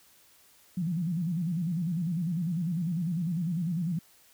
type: tone with vibrato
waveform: sine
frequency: 170 Hz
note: F3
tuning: 46 cents flat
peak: -27 dBFS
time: 0.77-3.99 s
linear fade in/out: 5 ms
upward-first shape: square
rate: 10 Hz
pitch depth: 120 cents each way
effects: white hiss -60 dBFS RMS until 4.33 s